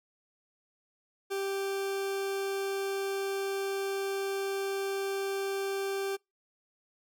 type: tone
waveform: 40% pulse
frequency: 392 Hz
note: G4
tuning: in tune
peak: -30 dBFS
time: 1.3-6.17 s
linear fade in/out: 20 ms
effects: noise-tail reverb RT60 0.2 s tail -26 dB re dry